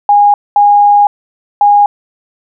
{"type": "tone bursts at uneven times", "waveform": "sine", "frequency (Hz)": 820, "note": "G#5", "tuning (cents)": -22, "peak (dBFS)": -3, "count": 3, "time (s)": [[0.09, 0.34], [0.56, 1.07], [1.61, 1.86]], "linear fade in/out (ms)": 2, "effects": []}